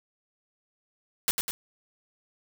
white noise with echo, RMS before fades -24 dBFS, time 1.28-1.31 s, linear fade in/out 0 ms, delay 100 ms, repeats 2, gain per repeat -4 dB, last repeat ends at 1.51 s, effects none

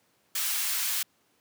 white high-pass noise, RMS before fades -29 dBFS, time 0.35-1.03 s, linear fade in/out 5 ms, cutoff 1400 Hz, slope 12 dB/octave, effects pink hiss -68 dBFS RMS until 1.4 s + high-pass 150 Hz 12 dB/octave

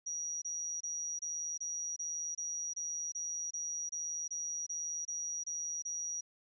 sine tone bursts, 5770 Hz, F#8, 44 cents flat, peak -36 dBFS, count 16, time 0.06-6.21 s, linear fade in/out 10 ms, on 360 ms, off 26 ms, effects none

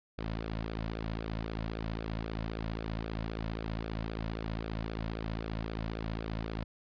sawtooth tone with flanger, 55 Hz, A1, in tune, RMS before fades -37 dBFS, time 0.18-6.64 s, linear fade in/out 5 ms, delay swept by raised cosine 0.98 to 2.58 ms, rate 3.8 Hz, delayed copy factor -0.6, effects resampled to 11025 Hz

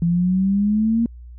sine exponential sweep, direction up, 167.5 to 234.7 Hz, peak -15 dBFS, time 0.02-1.06 s, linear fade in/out 2 ms, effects added 60 Hz sine -36 dBFS peak until 1.38 s

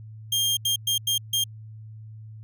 sawtooth tone bursts at uneven times, 3207 Hz, G7, 39 cents sharp, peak -18 dBFS, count 5, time 0.32-0.57 / 0.65-0.76 / 0.87-0.98 / 1.07-1.18 / 1.33-1.44 s, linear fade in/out 5 ms, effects added 109 Hz sine -39 dBFS peak until 2.43 s

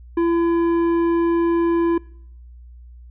sine tone with tanh clipping, 337.4 Hz, E4, 40 cents sharp, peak -17 dBFS, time 0.17-1.98 s, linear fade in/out 5 ms, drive 10 dB, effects noise-tail reverb RT60 0.7 s tail -24 dB re dry + added 60 Hz sine -39 dBFS peak until 3.1 s

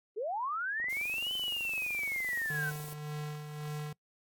sine linear two-way sweep, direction up then down, 386.9 to 3070 to 1498 Hz, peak -32 dBFS, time 0.16-2.71 s, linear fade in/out 20 ms, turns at 1.34 s
click train, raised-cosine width 1 ms, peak -37 dBFS, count 51, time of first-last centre 0.8-2.928 s, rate 23.5 Hz
blue noise, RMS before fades -47 dBFS, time 0.89-2.94 s, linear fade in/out 10 ms
square tone with tremolo, 150 Hz, D3, 37 cents sharp, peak -36 dBFS, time 2.5-3.93 s, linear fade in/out 5 ms, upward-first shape sine, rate 1.8 Hz, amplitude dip 50%
effects noise-tail reverb RT60 0.1 s tail -22 dB re dry + AAC 64 kbps

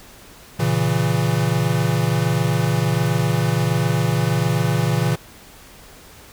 square chord, A# diminished, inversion none, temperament equal with one note detuned, 116.54 / 137.95 / 164.81 Hz, A#2 / C#3 / E3, 0 / -8 / 0 cents, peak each -22 dBFS, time 0.59-5.16 s, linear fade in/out 10 ms, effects pink hiss -44 dBFS RMS until 6.32 s

